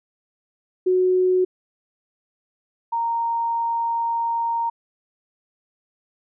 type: tone pair in turn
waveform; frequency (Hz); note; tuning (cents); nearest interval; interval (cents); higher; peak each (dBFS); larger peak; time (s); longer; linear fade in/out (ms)
sine; 368.1 / 927.6; F#4 / A#5; -9 / -9; octave + major third; 1600; second; -15 / -20; first; 0.86-1.45 / 2.92-4.7; second; 10
effects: none